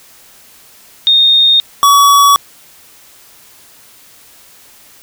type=tone pair in turn; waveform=sine / square; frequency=3685 / 1132.9 Hz; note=A#7 / C#6; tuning=-21 / +37 cents; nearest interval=octave + minor sixth; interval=2042 cents; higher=first; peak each=-5 dBFS; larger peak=neither; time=1.07-1.6 / 1.83-2.36 s; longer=neither; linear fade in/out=0 ms; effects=white hiss -42 dBFS RMS until 5.02 s